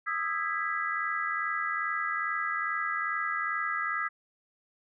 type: chord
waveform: sine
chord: E major seventh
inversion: third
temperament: just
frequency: 1236.1 / 1318.5 / 1648.1 / 1977.8 Hz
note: D#6 / E6 / G#6 / B6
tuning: -12 / 0 / -14 / +2 cents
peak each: -34 dBFS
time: 0.06-4.09 s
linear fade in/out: 20 ms
effects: none